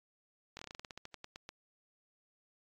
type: slowing click train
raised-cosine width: 0.2 ms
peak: -28 dBFS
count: 16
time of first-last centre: 0.57-1.491 s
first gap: 21 ms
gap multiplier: 1.14
effects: AAC 32 kbps